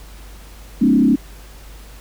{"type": "tone with frequency modulation", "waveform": "sine", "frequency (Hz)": 252.2, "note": "B3", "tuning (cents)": 36, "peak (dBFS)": -10, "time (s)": [0.81, 1.16], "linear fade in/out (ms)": 10, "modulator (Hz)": 32.8, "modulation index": 1.5, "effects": ["added 50 Hz sine -37 dBFS peak until 2 s", "pink hiss -44 dBFS RMS until 2 s"]}